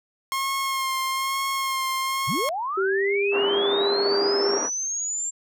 sawtooth tone with vibrato, 1072 Hz, C6, 42 cents sharp, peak -20 dBFS, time 0.32-2.49 s, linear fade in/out 0 ms, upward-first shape sine, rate 1.1 Hz, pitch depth 24 cents each way
sine linear sweep, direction up, 87.31 to 7430 Hz, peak -25 dBFS, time 2.27-5.31 s, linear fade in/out 20 ms
sine tone with pitch glide, 385.9 to 400.9 Hz, G4 to G4, -27 to +39 cents, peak -21 dBFS, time 2.77-4.58 s, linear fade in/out 10 ms, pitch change +66 cents, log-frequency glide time 2.87-3.14 s
pink band-pass noise, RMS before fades -29 dBFS, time 3.31-4.7 s, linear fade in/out 50 ms, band 300 to 1500 Hz, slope 24 dB/octave
effects none

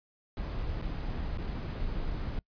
brown noise with dropouts, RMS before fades -34 dBFS, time 0.37-2.39 s, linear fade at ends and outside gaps 2 ms, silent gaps 0.816-0.822 / 1.375-1.383 s, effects noise-tail reverb RT60 0.1 s tail -25 dB re dry + resampled to 11025 Hz

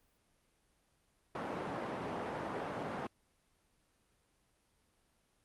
white band-pass noise, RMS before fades -40 dBFS, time 1.35-3.07 s, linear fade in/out 2 ms, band 130 to 910 Hz, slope 12 dB/octave, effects pink hiss -74 dBFS RMS until 5.44 s + Opus 32 kbps

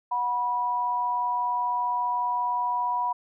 sine tone pair together, 731.9 / 977 Hz, F#5 / B5, -19 / -19 cents, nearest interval perfect fourth, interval 500 cents, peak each -32 / -24 dBFS, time 0.11-3.13 s, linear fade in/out 10 ms, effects none

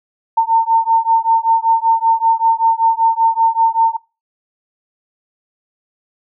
sine beating tone pair, 904 / 909.2 Hz, A5 / A#5, +47 / -43 cents, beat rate 5.2 Hz, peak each -13 dBFS, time 0.37-3.97 s, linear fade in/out 10 ms, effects noise-tail reverb RT60 0.3 s tail -24 dB re dry

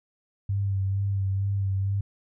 sine tone with vibrato, 98 Hz, G2, in tune, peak -23 dBFS, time 0.49-2.01 s, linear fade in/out 5 ms, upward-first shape sine, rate 2.2 Hz, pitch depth 29 cents each way, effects none

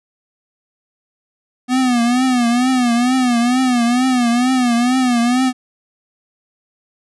square tone with vibrato, 246.9 Hz, B3, in tune, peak -13 dBFS, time 1.68-5.53 s, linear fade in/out 50 ms, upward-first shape triangle, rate 2.2 Hz, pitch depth 110 cents each way, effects resampled to 24000 Hz

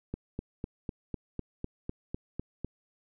click train, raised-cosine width 3 ms, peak -21 dBFS, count 11, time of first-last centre 0.14-2.646 s, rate 3.99 Hz, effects none

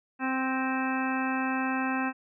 harmonic tone with a mistuned harmonic, 261.6 Hz, C4, in tune, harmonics 1 / 2 / 3 / 4 / 5 / 6 / 7 / 9 / 10, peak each -29 / -42 / -34 / -36 / -39 / -35 / -39 / -45 / -38 dBFS, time 0.19-2.13 s, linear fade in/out 50 ms, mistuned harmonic 7, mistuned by +28 cents, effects none

